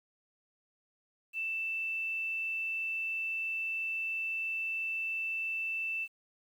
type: tone with quantisation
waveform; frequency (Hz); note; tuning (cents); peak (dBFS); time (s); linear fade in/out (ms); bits
sine; 2657; E7; +13; -32; 1.33-6.08; 50; 10
effects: none